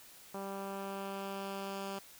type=tone with low-pass filter sweep; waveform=10% pulse; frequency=196.1 Hz; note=G3; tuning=1 cent sharp; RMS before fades=-41 dBFS; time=0.34-1.99 s; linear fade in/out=5 ms; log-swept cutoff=1300 to 8000 Hz; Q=0.75; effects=white hiss -56 dBFS RMS until 2.19 s